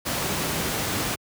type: tone in noise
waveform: sine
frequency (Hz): 159.8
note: D#3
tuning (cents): +47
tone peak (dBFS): -33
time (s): 0.36-0.68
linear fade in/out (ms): 20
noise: pink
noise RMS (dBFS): -26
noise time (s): 0.05-1.16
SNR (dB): -10
effects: high-pass 80 Hz 12 dB/octave